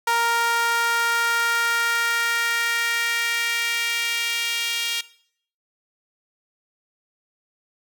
sawtooth tone with high-pass filter sweep, 466.2 Hz, A#4, in tune, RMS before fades -23 dBFS, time 0.07-5.01 s, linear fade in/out 5 ms, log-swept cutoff 1000 to 2900 Hz, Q 2.2, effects noise-tail reverb RT60 0.6 s tail -18 dB re dry

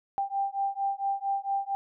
sine beating tone pair, 788 / 792.4 Hz, G5 / G5, +9 / +18 cents, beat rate 4.4 Hz, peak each -30 dBFS, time 0.18-1.75 s, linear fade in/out 0 ms, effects none

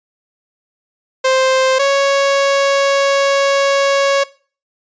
sawtooth tone pair in turn, 523.3 / 554.5 Hz, C5 / C#5, 0 / 0 cents, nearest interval minor second, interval 100 cents, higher second, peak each -7 dBFS, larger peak neither, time 1.24-1.79 / 1.79-4.24 s, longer second, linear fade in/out 10 ms, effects noise-tail reverb RT60 0.4 s tail -20 dB re dry + resampled to 16000 Hz

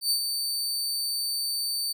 sawtooth tone with ADSR envelope, 4569 Hz, D8, 48 cents flat, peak -18 dBFS, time 0.01-1.93 s, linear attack 95 ms, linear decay 87 ms, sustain -6 dB, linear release 14 ms, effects none

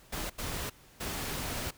pink noise bursts at uneven times, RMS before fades -36 dBFS, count 3, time 0.12-0.3 / 0.38-0.7 / 1-1.71 s, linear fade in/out 10 ms, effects pink hiss -58 dBFS RMS until 1.77 s

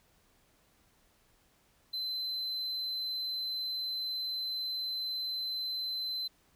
triangle tone, 4061 Hz, B7, 48 cents sharp, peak -32 dBFS, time 1.93-6.28 s, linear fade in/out 10 ms, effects pink hiss -68 dBFS RMS until 6.55 s

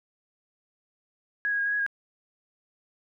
sine tone with pitch steps, 1663 / 1648 / 1629 / 1653 / 1669 / 1629 Hz, G#6 / G#6 / G#6 / G#6 / G#6 / G#6, +2 / -14 / -34 / -9 / +8 / -34 cents, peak -24 dBFS, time 1.45-1.864 s, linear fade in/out 0 ms, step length 69 ms, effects none

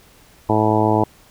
harmonic tone, 108.2 Hz, A2, 29 cents flat, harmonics 1 / 2 / 3 / 4 / 5 / 6 / 7 / 8 / 9, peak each -21 / -23 / -20 / -22 / -26 / -23 / -24 / -21 / -25 dBFS, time 0.49-1.04 s, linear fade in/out 5 ms, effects pink hiss -50 dBFS RMS until 1.3 s

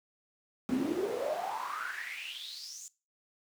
brown noise with high-pass filter sweep, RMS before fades -36 dBFS, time 0.69-2.88 s, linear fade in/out 0 ms, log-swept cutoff 230 to 7200 Hz, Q 9.4, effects noise-tail reverb RT60 0.3 s tail -20 dB re dry

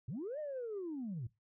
sine linear two-way sweep, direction up then down, 101.2 to 622.3 to 101.2 Hz, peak -37 dBFS, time 0.08-1.27 s, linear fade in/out 5 ms, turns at 0.39 s, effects noise-tail reverb RT60 0.2 s tail -18 dB re dry + tanh soft clip ceiling -35 dBFS

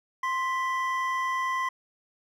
triangle tone pair together, 1046.5 / 1975.5 Hz, C6 / B6, 0 / 0 cents, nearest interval major seventh, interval 1100 cents, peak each -25 / -30 dBFS, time 0.23-1.69 s, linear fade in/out 5 ms, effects none

